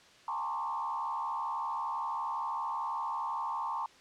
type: tone with frequency modulation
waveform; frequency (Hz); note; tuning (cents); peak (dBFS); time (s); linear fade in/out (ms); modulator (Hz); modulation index
sine; 987.8; B5; 0; -32; 0.28-3.86; 2; 72.6; 2
effects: white hiss -58 dBFS RMS until 4 s + low-pass 5000 Hz 12 dB/octave